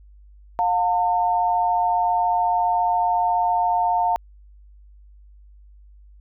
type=tone pair together; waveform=sine; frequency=712 / 903.6 Hz; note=F5 / A5; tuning=+33 / +46 cents; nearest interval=major third; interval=413 cents; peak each=-20 dBFS; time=0.59-4.16 s; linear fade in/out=0 ms; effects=added 50 Hz sine -45 dBFS peak until 6.2 s